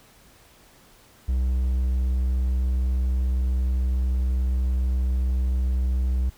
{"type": "tone", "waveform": "triangle", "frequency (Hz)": 63.5, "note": "B1", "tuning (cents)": 49, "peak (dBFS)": -18, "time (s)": [1.28, 6.3], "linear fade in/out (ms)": 10, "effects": ["pink hiss -54 dBFS RMS until 6.37 s"]}